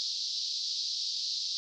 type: band-pass noise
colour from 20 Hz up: pink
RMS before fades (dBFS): -34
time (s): 0-1.57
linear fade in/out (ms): 0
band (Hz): 4000 to 5200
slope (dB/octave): 48
effects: none